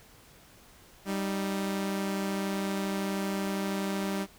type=tone pair together; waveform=sawtooth; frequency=195.68 / 309.9 Hz; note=G3 / D#4; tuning=-3 / -7 cents; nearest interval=minor sixth; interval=796 cents; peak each=-26 / -33 dBFS; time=1.05-4.27 s; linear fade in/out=50 ms; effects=pink hiss -56 dBFS RMS until 4.38 s